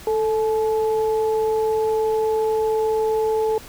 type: tone pair together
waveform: sine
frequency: 440 / 858.4 Hz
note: A4 / A5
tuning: 0 / -43 cents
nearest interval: octave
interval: 1157 cents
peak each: -18 / -26 dBFS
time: 0.07-3.58 s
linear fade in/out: 2 ms
effects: pink hiss -41 dBFS RMS until 3.68 s